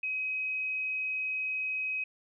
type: tone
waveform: sine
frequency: 2533 Hz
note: D#7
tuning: 30 cents sharp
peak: -30 dBFS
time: 0.03-2.04 s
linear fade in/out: 5 ms
effects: none